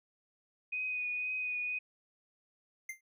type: tone with vibrato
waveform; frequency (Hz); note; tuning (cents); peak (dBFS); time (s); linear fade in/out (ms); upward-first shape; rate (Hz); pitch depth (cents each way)
sine; 2489; D#7; 0; -33; 0.72-1.79; 10; triangle; 2; 22
type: tone with exponential decay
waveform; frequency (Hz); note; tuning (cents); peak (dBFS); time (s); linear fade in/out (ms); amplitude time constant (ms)
square; 2093; C7; 0; -36; 2.89-3.01; 5; 25
effects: none